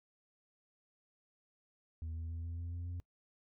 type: tone with pitch steps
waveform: sine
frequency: 80.8 / 81.93 / 83.07 / 84.23 / 85.41 / 86.6 / 87.81 Hz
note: E2 / E2 / E2 / E2 / F2 / F2 / F2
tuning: -34 / -10 / +14 / +38 / -38 / -14 / +10 cents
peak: -36 dBFS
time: 2.02-3 s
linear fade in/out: 0 ms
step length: 140 ms
effects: noise-tail reverb RT60 0.1 s tail -24 dB re dry + tanh soft clip ceiling -38 dBFS